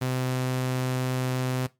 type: tone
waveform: sawtooth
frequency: 128.3 Hz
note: C3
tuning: 34 cents flat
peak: -21 dBFS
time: 0.01-1.67 s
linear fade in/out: 10 ms
effects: noise-tail reverb RT60 0.2 s tail -18 dB re dry + MP3 96 kbps